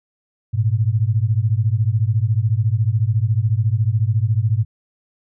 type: beating tone pair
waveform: sine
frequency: 103.7 / 117.7 Hz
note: G#2 / A#2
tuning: -2 / +17 cents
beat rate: 14 Hz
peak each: -17 / -18 dBFS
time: 0.53-4.65 s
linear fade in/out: 20 ms
effects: none